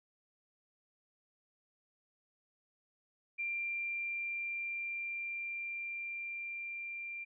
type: tone with level ramp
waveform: sine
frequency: 2375 Hz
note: D7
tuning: 19 cents sharp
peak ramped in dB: -34 to -40 dBFS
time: 3.38-7.25 s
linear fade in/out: 20 ms
effects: none